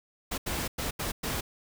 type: noise bursts at uneven times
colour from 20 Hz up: pink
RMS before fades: -32 dBFS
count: 5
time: 0.31-0.38 / 0.46-0.68 / 0.78-0.91 / 0.99-1.12 / 1.23-1.41 s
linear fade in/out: 10 ms
effects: none